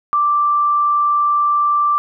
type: tone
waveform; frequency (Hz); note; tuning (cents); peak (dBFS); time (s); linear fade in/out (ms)
sine; 1174.7; D6; 0; -12; 0.13-1.98; 0
effects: none